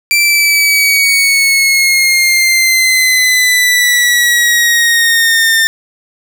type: exponential sweep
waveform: sawtooth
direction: down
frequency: 2349 to 1800 Hz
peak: -4 dBFS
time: 0.11-5.67 s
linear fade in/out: 0 ms
effects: 7-bit